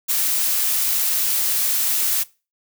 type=noise; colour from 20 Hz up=blue; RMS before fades=-20 dBFS; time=0.08-2.24 s; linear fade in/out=20 ms; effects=noise-tail reverb RT60 0.3 s tail -21 dB re dry